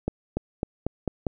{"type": "accelerating click train", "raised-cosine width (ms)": 2, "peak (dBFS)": -12, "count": 6, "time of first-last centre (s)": [0.08, 1.268], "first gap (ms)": 290, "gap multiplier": 0.9, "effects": []}